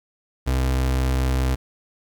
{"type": "tone", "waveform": "35% pulse", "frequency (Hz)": 64.8, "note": "C2", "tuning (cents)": -16, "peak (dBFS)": -17, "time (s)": [0.46, 1.56], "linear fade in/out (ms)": 20, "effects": ["9-bit"]}